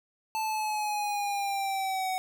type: linear sweep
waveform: square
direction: down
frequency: 880 to 745 Hz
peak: -29 dBFS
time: 0.35-2.18 s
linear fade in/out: 0 ms
effects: none